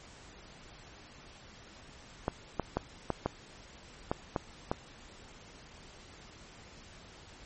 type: clicks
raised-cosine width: 1 ms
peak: -15 dBFS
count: 8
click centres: 2.281 / 2.597 / 2.77 / 3.103 / 3.26 / 4.115 / 4.362 / 4.715 s
effects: pink hiss -53 dBFS RMS until 7.45 s + MP3 32 kbps